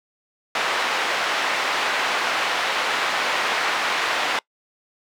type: band-pass noise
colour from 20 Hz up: pink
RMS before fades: -23 dBFS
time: 0.55-4.39 s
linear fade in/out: 2 ms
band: 790 to 3200 Hz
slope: 12 dB/octave
effects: noise-tail reverb RT60 0.1 s tail -24 dB re dry